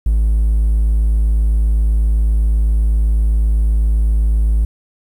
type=tone; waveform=triangle; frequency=53.9 Hz; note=A1; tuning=35 cents flat; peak=-8 dBFS; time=0.06-4.65 s; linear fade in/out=5 ms; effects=tanh soft clip ceiling -4 dBFS + 8-bit